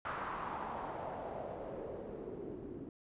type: noise with low-pass filter sweep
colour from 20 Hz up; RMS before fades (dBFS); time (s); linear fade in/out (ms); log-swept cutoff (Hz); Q
white; -43; 0.05-2.89; 2; 1300 to 300; 2.8
effects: resampled to 8000 Hz